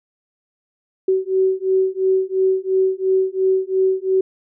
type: beating tone pair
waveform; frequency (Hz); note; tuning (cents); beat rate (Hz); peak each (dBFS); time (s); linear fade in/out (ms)
sine; 377.4 / 380.3; F#4 / F#4; +34 / +48; 2.9; -18; 1.08-4.21; 5
effects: none